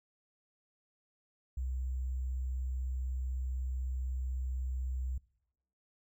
sine tone with sample-and-hold, 64 Hz, C2, 38 cents flat, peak -33 dBFS, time 1.57-5.18 s, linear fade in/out 5 ms, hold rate 7350 Hz, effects noise-tail reverb RT60 0.8 s tail -23 dB re dry

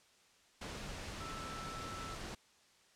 sine tone in noise, 1323 Hz, E6, 6 cents sharp, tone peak -46 dBFS, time 1.2-2.15 s, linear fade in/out 5 ms, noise pink, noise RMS -45 dBFS, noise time 0.61-2.35 s, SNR -4 dB, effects white hiss -67 dBFS RMS until 2.95 s + low-pass 7000 Hz 12 dB/octave

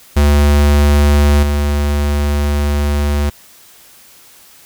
square tone with level steps, 72.7 Hz, D2, 17 cents flat, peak -8 / -13 dBFS, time 0.16-3.3 s, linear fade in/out 10 ms, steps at 1.43 s, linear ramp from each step 2 ms, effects white hiss -43 dBFS RMS until 4.65 s

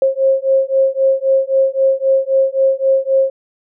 sine beating tone pair, 534 / 537.8 Hz, C5 / C5, +35 / +47 cents, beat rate 3.8 Hz, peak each -14 dBFS, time 0.02-3.3 s, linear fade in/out 2 ms, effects none

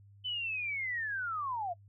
sine linear sweep, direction down, 3042 to 659.3 Hz, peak -33 dBFS, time 0.24-1.74 s, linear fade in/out 20 ms, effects noise-tail reverb RT60 0.1 s tail -24 dB re dry + added 100 Hz sine -55 dBFS peak until 1.88 s

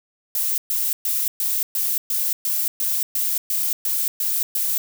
violet noise bursts, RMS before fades -22 dBFS, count 13, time 0.35-4.78 s, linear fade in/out 2 ms, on 230 ms, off 120 ms, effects none

